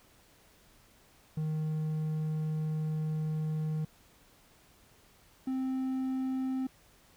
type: tone pair in turn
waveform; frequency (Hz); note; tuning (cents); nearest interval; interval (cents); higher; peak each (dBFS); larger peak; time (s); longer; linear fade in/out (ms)
triangle; 155.56 / 261.6; D#3 / C4; 0 / 0; major sixth; 900; second; -28; neither; 1.37-3.85 / 5.47-6.67; first; 5
effects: pink hiss -62 dBFS RMS until 7.16 s